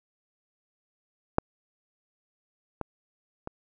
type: clicks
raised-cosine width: 1 ms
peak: -6 / -17 / -21 dBFS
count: 3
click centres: 1.384 / 2.813 / 3.474 s
effects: none